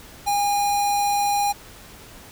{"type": "tone with notch filter", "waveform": "square", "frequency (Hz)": 815, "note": "G#5", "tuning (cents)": -33, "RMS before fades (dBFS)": -21, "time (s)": [0.26, 1.53], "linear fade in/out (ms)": 20, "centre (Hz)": 1800, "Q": 0.72, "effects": ["pink hiss -44 dBFS RMS until 2.31 s"]}